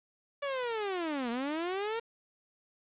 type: linear two-way sweep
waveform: sawtooth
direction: down then up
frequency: 577 to 227.8 to 468.1 Hz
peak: -28 dBFS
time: 0.42-2 s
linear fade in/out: 10 ms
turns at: 1.3 s
effects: resampled to 8000 Hz + 9-bit